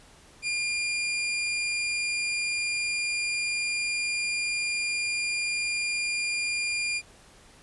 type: tone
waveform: sawtooth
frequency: 2407 Hz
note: D7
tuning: 42 cents sharp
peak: -23 dBFS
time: 0.42-7.02 s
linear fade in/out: 50 ms
effects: pink hiss -54 dBFS RMS until 7.62 s + resampled to 24000 Hz